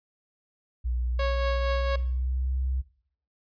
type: tone with pitch glide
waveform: sine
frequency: 60.6 to 64.95 Hz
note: B1 to C2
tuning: -32 to -12 cents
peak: -25 dBFS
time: 0.84-2.82 s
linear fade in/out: 20 ms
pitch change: +120 cents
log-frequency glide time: 1.58-2.52 s
type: tone with tremolo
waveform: sawtooth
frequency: 551 Hz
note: C#5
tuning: 11 cents flat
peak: -22 dBFS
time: 1.19-1.96 s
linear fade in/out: 5 ms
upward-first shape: triangle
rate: 4.3 Hz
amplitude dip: 45%
effects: noise-tail reverb RT60 0.6 s tail -18 dB re dry + resampled to 11025 Hz